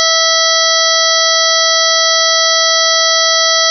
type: harmonic tone with a mistuned harmonic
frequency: 653 Hz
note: E5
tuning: 17 cents flat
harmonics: 1 / 2 / 3 / 5 / 6 / 7 / 8 / 9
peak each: -17 / -17 / -17 / -17 / -17 / -17 / -17 / -17 dBFS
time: 0-3.7 s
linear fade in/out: 0 ms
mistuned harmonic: 6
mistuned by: +33 cents
effects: none